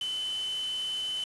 sine tone in noise, 3033 Hz, F#7, 42 cents sharp, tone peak -30 dBFS, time 0.01-1.24 s, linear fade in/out 2 ms, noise white, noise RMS -44 dBFS, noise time 0.01-1.24 s, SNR +11 dB, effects resampled to 24000 Hz

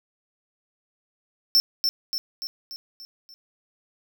square tone with echo, 5370 Hz, E8, 31 cents sharp, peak -15 dBFS, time 1.55-1.6 s, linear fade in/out 0 ms, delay 290 ms, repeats 6, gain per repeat -5 dB, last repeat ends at 3.34 s, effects none

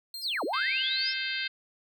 40% pulse tone with exponential decay, 4201 Hz, C8, 6 cents sharp, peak -34 dBFS, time 0.14-1.02 s, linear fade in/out 2 ms, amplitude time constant 190 ms
sine linear two-way sweep, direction down then up, 5440 to 257 to 5440 Hz, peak -28 dBFS, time 0.21-1.14 s, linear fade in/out 50 ms, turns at 0.44 s
harmonic tone, 523.3 Hz, C5, in tune, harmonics 3 / 4 / 5 / 6 / 7 / 8 / 9, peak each -35 / -36 / -37 / -38 / -38 / -39 / -40 dBFS, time 0.53-1.48 s, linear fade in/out 10 ms
effects none

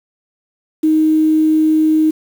sine tone with quantisation, 312.6 Hz, D#4, 8 cents sharp, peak -9 dBFS, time 0.83-2.11 s, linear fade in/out 10 ms, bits 6, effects none

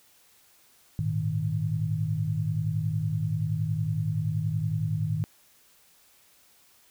sine chord, Ab suspended second, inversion none, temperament equal with one note detuned, 103.83 / 114.47 / 155.56 Hz, Ab2 / Bb2 / Eb3, 0 / -31 / 0 cents, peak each -30 / -31 / -28 dBFS, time 0.99-5.24 s, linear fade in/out 0 ms, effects white hiss -60 dBFS RMS until 6.9 s

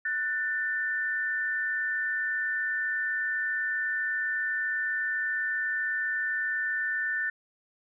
sine tone pair together, 1484 / 1786.1 Hz, F#6 / A6, +5 / +25 cents, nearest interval minor third, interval 320 cents, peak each -32 / -28 dBFS, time 0.05-7.3 s, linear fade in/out 5 ms, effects none

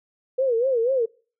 sine tone with vibrato, 493.9 Hz, B4, in tune, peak -18 dBFS, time 0.38-1.06 s, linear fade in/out 10 ms, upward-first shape sine, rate 4.1 Hz, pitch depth 160 cents each way, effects noise-tail reverb RT60 0.4 s tail -24 dB re dry

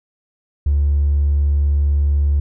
sine tone with hard clipping, 72.1 Hz, D2, 31 cents flat, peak -13 dBFS, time 0.66-2.4 s, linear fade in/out 5 ms, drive 1 dB, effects none

